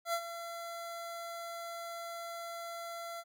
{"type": "tone with ADSR envelope", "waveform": "25% pulse", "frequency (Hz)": 679, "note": "F5", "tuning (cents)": -49, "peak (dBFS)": -26, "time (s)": [0.05, 3.24], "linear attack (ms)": 85, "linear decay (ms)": 66, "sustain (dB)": -11, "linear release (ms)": 48, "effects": []}